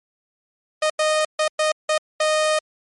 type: tone bursts at uneven times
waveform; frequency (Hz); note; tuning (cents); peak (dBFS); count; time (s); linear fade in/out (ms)
sawtooth; 618; D#5; -12; -13; 6; 0.82-0.9 / 0.99-1.25 / 1.39-1.48 / 1.59-1.72 / 1.89-1.98 / 2.2-2.59; 5
effects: MP3 48 kbps